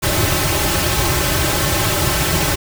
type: noise with comb filter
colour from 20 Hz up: pink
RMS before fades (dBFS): -17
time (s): 0.02-2.56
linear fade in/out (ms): 20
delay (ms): 4.2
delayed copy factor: -1
effects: none